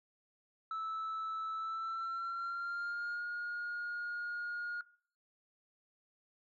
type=tone with pitch glide; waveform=sine; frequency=1311 to 1429.7 Hz; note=E6 to F6; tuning=-10 to +40 cents; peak=-34 dBFS; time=0.71-4.81 s; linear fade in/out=2 ms; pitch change=+150 cents; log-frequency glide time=1.55-3.23 s; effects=noise-tail reverb RT60 0.5 s tail -21 dB re dry + tanh soft clip ceiling -35 dBFS

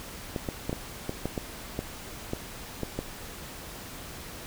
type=clicks; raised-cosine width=2 ms; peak=-16 dBFS; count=11; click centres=0.362 / 0.488 / 0.695 / 0.729 / 1.094 / 1.256 / 1.378 / 1.791 / 2.334 / 2.833 / 2.99 s; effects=pink hiss -42 dBFS RMS until 4.46 s

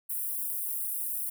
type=high-pass noise; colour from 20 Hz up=white; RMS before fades=-33 dBFS; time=0.09-1.3 s; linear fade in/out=10 ms; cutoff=9400 Hz; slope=48 dB/octave; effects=none

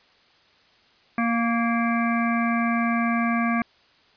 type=harmonic tone with a mistuned harmonic; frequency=233.1 Hz; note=A#3; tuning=in tune; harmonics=1 / 3 / 5 / 7 / 9 / 10; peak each=-22 / -29 / -28 / -31 / -34 / -33 dBFS; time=1.18-3.62 s; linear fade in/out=2 ms; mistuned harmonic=5; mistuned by=-19 cents; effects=white hiss -58 dBFS RMS until 4.16 s + resampled to 11025 Hz

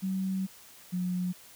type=tone pair in turn; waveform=sine; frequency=190 / 180.48 Hz; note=F#3 / F#3; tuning=+46 / -43 cents; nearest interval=minor second; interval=89 cents; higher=first; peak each=-28 dBFS; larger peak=neither; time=0.02-0.47 / 0.92-1.33 s; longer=first; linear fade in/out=20 ms; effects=white hiss -53 dBFS RMS until 1.55 s

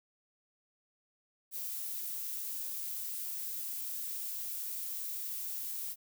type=noise; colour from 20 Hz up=violet; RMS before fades=-39 dBFS; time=1.51-5.96 s; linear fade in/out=50 ms; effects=none

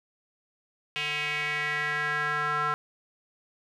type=tone with band-pass filter sweep; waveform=square; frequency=149 Hz; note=D3; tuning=25 cents sharp; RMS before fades=-29 dBFS; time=0.96-2.74 s; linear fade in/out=0 ms; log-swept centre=2700 to 1300 Hz; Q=4.2; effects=none

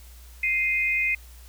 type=tone pair together; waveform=sine; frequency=2097 / 2494 Hz; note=C7 / D#7; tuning=+3 / +3 cents; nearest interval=minor third; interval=300 cents; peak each=-24 dBFS; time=0.43-1.15 s; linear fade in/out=5 ms; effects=added 60 Hz sine -44 dBFS peak until 1.48 s + white hiss -53 dBFS RMS until 1.48 s

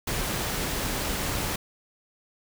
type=noise; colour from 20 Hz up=pink; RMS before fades=-29 dBFS; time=0.07-1.56 s; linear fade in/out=5 ms; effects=none

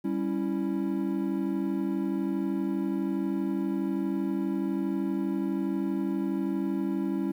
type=chord; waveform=triangle; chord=C# diminished; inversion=second; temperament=equal; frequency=196 / 277.2 / 329.6 Hz; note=G3 / C#4 / E4; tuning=0 / 0 / 0 cents; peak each=-29 dBFS; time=0.04-7.32 s; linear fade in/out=10 ms; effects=10-bit

